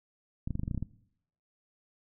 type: clicks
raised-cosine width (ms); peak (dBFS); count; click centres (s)
5; -21; 10; 0.475 / 0.507 / 0.554 / 0.595 / 0.634 / 0.679 / 0.712 / 0.747 / 0.777 / 0.826
effects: noise-tail reverb RT60 0.7 s tail -19 dB re dry